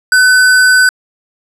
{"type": "tone with sample-and-hold", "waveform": "sine", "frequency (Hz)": 1505, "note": "F#6", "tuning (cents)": 29, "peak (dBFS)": -4, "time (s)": [0.12, 0.89], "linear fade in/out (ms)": 2, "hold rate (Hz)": 6300, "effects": ["low-pass 12000 Hz 12 dB/octave"]}